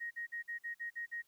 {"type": "tone bursts", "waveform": "sine", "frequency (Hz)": 1876, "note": "A#6", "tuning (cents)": 11, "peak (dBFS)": -38, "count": 8, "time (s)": [0, 1.223], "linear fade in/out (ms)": 20, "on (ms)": 110, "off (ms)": 49, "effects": ["white hiss -74 dBFS RMS until 1.27 s"]}